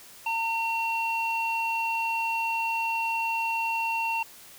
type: tone with low-pass filter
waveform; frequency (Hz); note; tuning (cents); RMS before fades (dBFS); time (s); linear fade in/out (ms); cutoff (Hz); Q
square; 910; A#5; -42; -28; 0.26-4.23; 5; 2400; 8.7
effects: white hiss -49 dBFS RMS until 4.58 s